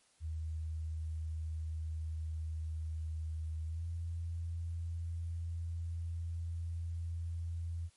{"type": "tone with pitch glide", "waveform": "sine", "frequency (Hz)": [79.4, 83.98], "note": ["D#2", "E2"], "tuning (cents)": [36, 33], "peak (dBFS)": -36, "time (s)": [0.2, 7.9], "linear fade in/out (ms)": 50, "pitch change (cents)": 97, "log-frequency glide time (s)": [3.66, 3.85], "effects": ["white hiss -69 dBFS RMS until 7.96 s", "MP3 48 kbps"]}